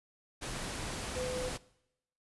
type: tone in noise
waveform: sine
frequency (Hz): 505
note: B4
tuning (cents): +39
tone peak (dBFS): -35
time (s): 1.15-1.5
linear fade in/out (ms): 20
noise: pink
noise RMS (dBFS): -39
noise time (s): 0.41-1.58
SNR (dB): +1
effects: noise-tail reverb RT60 0.8 s tail -21 dB re dry + resampled to 24000 Hz